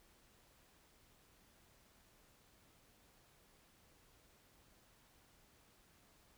silence, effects pink hiss -69 dBFS RMS until 6.37 s

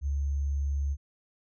sine tone with sample-and-hold, 70.3 Hz, C#2, 25 cents sharp, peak -26 dBFS, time 0.01-0.97 s, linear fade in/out 50 ms, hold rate 6300 Hz, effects resampled to 16000 Hz

